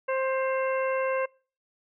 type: harmonic tone with a mistuned harmonic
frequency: 527 Hz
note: C5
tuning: 12 cents sharp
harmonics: 1 / 2 / 3 / 4 / 5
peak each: -26 / -32 / -36 / -38 / -40 dBFS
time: 0.08-1.26 s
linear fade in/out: 10 ms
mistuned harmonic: 5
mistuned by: +46 cents
effects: noise-tail reverb RT60 0.4 s tail -25 dB re dry